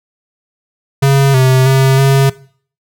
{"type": "tone with pitch steps", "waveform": "square", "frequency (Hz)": [137.5, 130.2, 133.7, 136.4], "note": ["C#3", "C3", "C3", "C#3"], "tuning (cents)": [-14, -8, 38, -28], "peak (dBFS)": -7, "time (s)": [1.02, 2.3], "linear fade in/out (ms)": 10, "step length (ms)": 320, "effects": ["noise-tail reverb RT60 0.5 s tail -20 dB re dry"]}